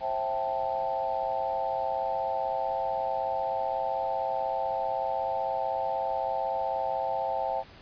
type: chord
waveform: sine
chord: A minor seventh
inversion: first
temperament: equal with one note detuned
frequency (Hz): 533 / 659.3 / 784 / 880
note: C5 / E5 / G5 / A5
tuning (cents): +32 / 0 / 0 / 0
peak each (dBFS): -34 / -33 / -31 / -33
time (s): 0-7.64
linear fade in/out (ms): 50
effects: pink hiss -51 dBFS RMS until 7.81 s + resampled to 11025 Hz